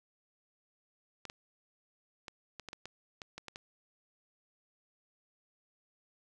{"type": "clicks", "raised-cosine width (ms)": 0.2, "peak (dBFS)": -26, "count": 11, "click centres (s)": [1.253, 1.299, 2.282, 2.597, 2.687, 2.731, 2.856, 3.218, 3.38, 3.483, 3.559], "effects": []}